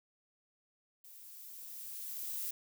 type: noise with level ramp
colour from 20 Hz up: violet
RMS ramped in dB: -55 to -38 dBFS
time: 1.04-2.51 s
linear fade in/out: 5 ms
effects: none